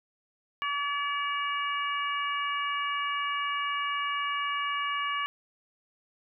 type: harmonic tone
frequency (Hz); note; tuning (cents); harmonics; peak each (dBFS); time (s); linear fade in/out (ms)
572; D5; -46; 2 / 3 / 4 / 5; -30 / -36 / -36 / -36; 0.62-5.26; 0
effects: none